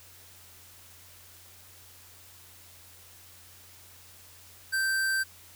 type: tone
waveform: square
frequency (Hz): 1561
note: G6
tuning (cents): -8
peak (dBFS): -26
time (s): 4.72-5.24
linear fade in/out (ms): 20
effects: added 89 Hz sine -59 dBFS peak until 5.55 s + white hiss -53 dBFS RMS until 5.55 s